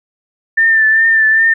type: tone with vibrato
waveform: sine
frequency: 1783 Hz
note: A6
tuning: 22 cents sharp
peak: -7 dBFS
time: 0.57-1.54 s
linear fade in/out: 10 ms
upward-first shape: triangle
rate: 2.5 Hz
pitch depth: 38 cents each way
effects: none